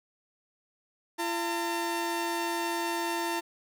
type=tone pair together; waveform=sawtooth; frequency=340 / 905.2 Hz; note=F4 / A5; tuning=-46 / +49 cents; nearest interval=octave + perfect fourth; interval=1695 cents; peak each=-28 dBFS; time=1.18-3.41 s; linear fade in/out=20 ms; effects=none